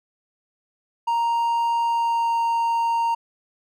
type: tone with pitch glide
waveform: triangle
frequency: 932.3 to 926.4 Hz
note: A#5 to A#5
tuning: 0 to -11 cents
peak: -17 dBFS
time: 1.07-3.15 s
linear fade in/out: 10 ms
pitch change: -11 cents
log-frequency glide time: 1.81-2.36 s
effects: none